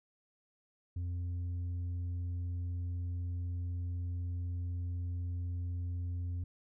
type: tone with tanh clipping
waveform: triangle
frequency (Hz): 88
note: F2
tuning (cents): +14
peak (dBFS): -35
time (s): 0.96-6.44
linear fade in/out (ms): 5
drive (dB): 8
effects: none